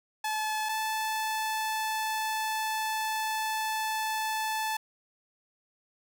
sawtooth tone pair in turn, 863 / 873.5 Hz, A5 / A5, -34 / -13 cents, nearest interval unison, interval 21 cents, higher second, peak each -25 dBFS, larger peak neither, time 0.24-0.69 / 0.69-4.77 s, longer second, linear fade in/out 5 ms, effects none

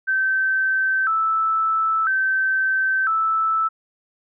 sine tone with vibrato, 1426 Hz, F6, 36 cents sharp, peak -17 dBFS, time 0.07-3.69 s, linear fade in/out 20 ms, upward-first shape square, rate 0.5 Hz, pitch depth 140 cents each way, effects none

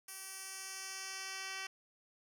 10% pulse tone with band-pass filter sweep, 383.8 Hz, G4, 37 cents flat, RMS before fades -45 dBFS, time 0.08-1.67 s, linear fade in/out 5 ms, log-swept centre 11000 to 3700 Hz, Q 1.1, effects none

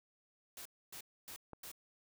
white noise bursts, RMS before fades -49 dBFS, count 4, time 0.57-1.716 s, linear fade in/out 2 ms, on 84 ms, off 270 ms
click, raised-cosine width 1 ms, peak -33 dBFS, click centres 1.533 s
effects none

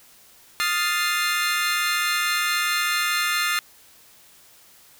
25% pulse chord, F dominant seventh, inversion third, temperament equal, 1244.5 / 1396.9 / 1760 / 2093 Hz, Eb6 / F6 / A6 / C7, 0 / 0 / 0 / 0 cents, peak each -23 dBFS, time 0.6-3.59 s, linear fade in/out 0 ms, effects white hiss -52 dBFS RMS until 4.99 s

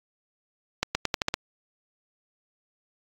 accelerating click train, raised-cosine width 0.2 ms, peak -6 dBFS, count 7, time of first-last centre 0.83-1.34 s, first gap 120 ms, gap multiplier 0.86, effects AAC 64 kbps

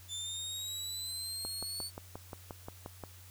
25% pulse linear sweep, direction up, 3515 to 4481 Hz, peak -33 dBFS, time 0.08-1.91 s, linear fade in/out 50 ms
click train, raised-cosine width 1 ms, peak -28 dBFS, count 10, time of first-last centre 1.45-3.037 s, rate 5.67 Hz
effects added 91 Hz sine -53 dBFS peak until 3.3 s + white hiss -57 dBFS RMS until 3.3 s

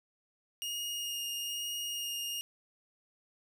sawtooth tone with vibrato, 2851 Hz, F7, 35 cents sharp, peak -32 dBFS, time 0.62-2.41 s, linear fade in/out 0 ms, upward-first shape sine, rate 1.1 Hz, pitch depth 9 cents each way, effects none

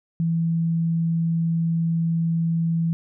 sine tone, 165.6 Hz, E3, 8 cents sharp, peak -19 dBFS, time 0.2-2.93 s, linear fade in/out 0 ms, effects none

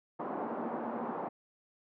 white band-pass noise, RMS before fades -38 dBFS, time 0.19-1.29 s, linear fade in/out 10 ms, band 200 to 980 Hz, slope 24 dB/octave
sine tone with tremolo, 233.1 Hz, A#3, in tune, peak -37 dBFS, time 0.44-1.11 s, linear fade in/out 5 ms, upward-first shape sine, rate 14 Hz, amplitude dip 80%
effects none

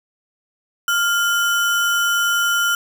sine tone with sample-and-hold, 1399 Hz, F6, 3 cents sharp, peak -15 dBFS, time 0.88-2.75 s, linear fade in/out 2 ms, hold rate 4410 Hz, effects none

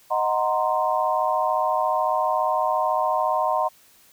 sine chord, C half-diminished seventh, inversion first, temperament equal, 622.3 / 740 / 932.3 / 1046.5 Hz, Eb5 / Gb5 / Bb5 / C6, 0 / 0 / 0 / 0 cents, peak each -25 dBFS, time 0.1-3.69 s, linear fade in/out 20 ms, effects white hiss -55 dBFS RMS until 4.12 s

